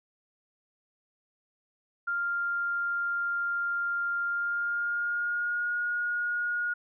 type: tone with pitch glide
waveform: sine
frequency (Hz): 1396.9 to 1437.8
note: F6 to F6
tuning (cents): 0 to +50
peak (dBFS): -27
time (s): 2.07-6.74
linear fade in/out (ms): 10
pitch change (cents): +50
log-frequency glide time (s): 4.25-5.75
effects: none